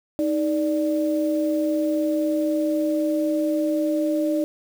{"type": "tone pair together", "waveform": "sine", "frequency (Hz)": [311.9, 588], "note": ["D#4", "D5"], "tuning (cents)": [4, 2], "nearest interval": "major seventh", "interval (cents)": 1098, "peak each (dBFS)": [-21, -24], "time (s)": [0.19, 4.44], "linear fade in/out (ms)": 0, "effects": ["7-bit"]}